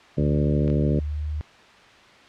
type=harmonic tone; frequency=73.42 Hz; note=D2; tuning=in tune; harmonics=2 / 3 / 4 / 5 / 6 / 7 / 8; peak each=-22 / -26 / -28 / -30 / -32 / -33 / -34 dBFS; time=0.17-1 s; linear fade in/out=10 ms
type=tone with pitch glide; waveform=sine; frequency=73.42 to 75.57 Hz; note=D2 to D#2; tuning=0 to -50 cents; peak=-25 dBFS; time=0.19-1.41 s; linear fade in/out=0 ms; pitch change=+50 cents; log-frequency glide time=0.92-1.23 s
type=clicks; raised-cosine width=0.2 ms; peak=-23 dBFS; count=2; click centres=0.679 / 0.701 s
effects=white hiss -49 dBFS RMS until 2.28 s + low-pass 3000 Hz 12 dB/octave

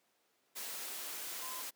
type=tone in noise; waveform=sine; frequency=1027 Hz; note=C6; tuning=33 cents flat; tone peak=-47 dBFS; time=1.41-1.62 s; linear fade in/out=20 ms; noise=white; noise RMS=-43 dBFS; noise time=0.55-1.71 s; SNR=-7 dB; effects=pink hiss -75 dBFS RMS until 1.75 s + high-pass 300 Hz 12 dB/octave

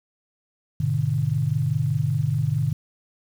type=chord; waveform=sine; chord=G# diminished; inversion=none; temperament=just; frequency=103.83 / 124.59 / 149.51 Hz; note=G#2 / B2 / D3; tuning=0 / +16 / +31 cents; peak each=-27 / -24 / -23 dBFS; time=0.8-2.73 s; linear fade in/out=5 ms; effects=8-bit

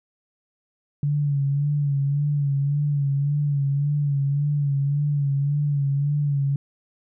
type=tone with vibrato; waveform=sine; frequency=142.8 Hz; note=D3; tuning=48 cents flat; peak=-19 dBFS; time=1.03-6.56 s; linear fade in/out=2 ms; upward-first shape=sine; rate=1.8 Hz; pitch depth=49 cents each way; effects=none

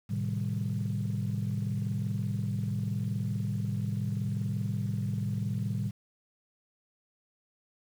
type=chord; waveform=sine; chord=A half-diminished seventh; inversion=none; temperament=equal; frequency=110 / 130.81 / 155.56 / 196 Hz; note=A2 / C3 / Eb3 / G3; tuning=0 / 0 / 0 / 0 cents; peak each=-31 / -35 / -36 / -34 dBFS; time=0.09-5.91 s; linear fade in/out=20 ms; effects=tanh soft clip ceiling -22 dBFS + 9-bit

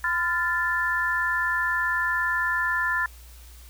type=tone cluster; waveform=sine; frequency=1016 / 1394 / 1756 Hz; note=B5 / F6 / A6; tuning=+49 / -4 / -4 cents; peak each=-29 / -28 / -24 dBFS; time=0.04-3.06 s; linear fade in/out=2 ms; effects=added 60 Hz sine -44 dBFS peak until 3.69 s + white hiss -52 dBFS RMS until 3.69 s

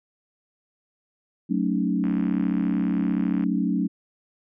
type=chord; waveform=sine; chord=D# half-diminished seventh; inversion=first; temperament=equal; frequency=185 / 220 / 277.2 / 311.1 Hz; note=F#3 / A3 / C#4 / D#4; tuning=0 / 0 / 0 / 0 cents; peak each=-25 / -26 / -26 / -30 dBFS; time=1.49-3.88 s; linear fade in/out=20 ms
type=click train; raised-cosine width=0.5 ms; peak=-25 dBFS; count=99; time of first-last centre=2.04-3.438 s; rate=70.1 Hz
effects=none

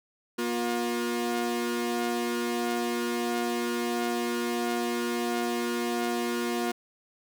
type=tone pair together; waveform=sawtooth; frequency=238.3 / 356.7 Hz; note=A#3 / F4; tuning=+38 / +37 cents; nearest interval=perfect fifth; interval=699 cents; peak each=-26 dBFS; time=0.38-6.72 s; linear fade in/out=10 ms; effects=none

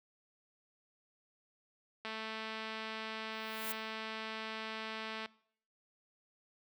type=click train; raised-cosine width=0.3 ms; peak=-26 dBFS; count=707; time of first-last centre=2.05-5.259 s; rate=220 Hz
type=noise with exponential growth; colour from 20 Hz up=violet; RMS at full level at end=-37 dBFS; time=3.32-3.72 s; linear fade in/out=1 ms; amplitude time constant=86 ms
effects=noise-tail reverb RT60 0.6 s tail -22 dB re dry + high-pass 150 Hz 12 dB/octave

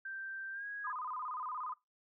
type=tone with pitch glide; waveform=sine; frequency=1568 to 1649.8 Hz; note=G6 to G#6; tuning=0 to -12 cents; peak=-40 dBFS; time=0.05-0.92 s; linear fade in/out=5 ms; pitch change=+88 cents; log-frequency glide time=0.52-0.66 s
type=tone with vibrato; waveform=sine; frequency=1116 Hz; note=C#6; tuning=11 cents sharp; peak=-38 dBFS; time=0.84-1.74 s; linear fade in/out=10 ms; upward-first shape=square; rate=17 Hz; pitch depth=170 cents each way
effects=noise-tail reverb RT60 0.2 s tail -21 dB re dry

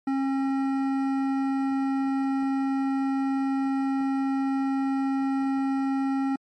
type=tone with hard clipping; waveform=sine; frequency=270.5 Hz; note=C#4; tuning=42 cents flat; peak=-25 dBFS; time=0.07-6.36 s; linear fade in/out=5 ms; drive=12 dB; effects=MP3 48 kbps

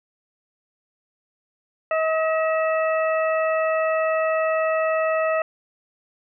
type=harmonic tone with a mistuned harmonic; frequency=638 Hz; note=D#5; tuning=43 cents sharp; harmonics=1 / 2 / 3 / 4; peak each=-20 / -26 / -30 / -32 dBFS; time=1.91-5.42 s; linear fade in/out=2 ms; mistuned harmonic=4; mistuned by=+51 cents; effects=none

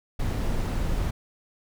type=noise; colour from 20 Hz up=brown; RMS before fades=-26 dBFS; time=0.19-1.11 s; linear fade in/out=10 ms; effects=none

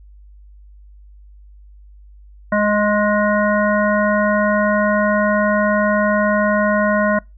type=harmonic tone with a mistuned harmonic; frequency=208.1 Hz; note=G#3; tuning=4 cents sharp; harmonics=1 / 3 / 5 / 7 / 9; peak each=-18 / -17 / -22 / -22 / -25 dBFS; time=2.52-7.19 s; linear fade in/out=5 ms; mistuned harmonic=5; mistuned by=+24 cents; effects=noise-tail reverb RT60 0.2 s tail -25 dB re dry + added 50 Hz sine -40 dBFS peak until 7.37 s

